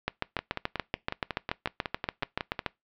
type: two click trains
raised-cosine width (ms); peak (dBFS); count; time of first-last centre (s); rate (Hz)
0.3; -14 / -11; 13 / 19; 0.39-2.592 / 0.08-2.662; 5.45 / 6.97
effects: noise-tail reverb RT60 0.2 s tail -23 dB re dry + low-pass 4000 Hz 12 dB/octave